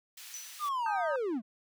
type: high-pass noise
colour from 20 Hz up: pink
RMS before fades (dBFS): -48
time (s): 0.17-0.69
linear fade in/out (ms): 5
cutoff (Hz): 2500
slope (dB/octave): 12
type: tone with exponential decay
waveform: sine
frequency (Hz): 5970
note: F#8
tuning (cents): +15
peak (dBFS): -38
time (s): 0.34-0.77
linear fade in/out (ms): 0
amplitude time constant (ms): 93
type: linear sweep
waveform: triangle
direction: down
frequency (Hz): 1244 to 199.7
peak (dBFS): -28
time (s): 0.59-1.42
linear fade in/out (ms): 50
type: chord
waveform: sine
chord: Eb major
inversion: second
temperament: equal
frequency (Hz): 932.3 / 1244.5 / 1568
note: Bb5 / Eb6 / G6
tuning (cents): 0 / 0 / 0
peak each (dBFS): -37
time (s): 0.86-1.16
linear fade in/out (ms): 2
effects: none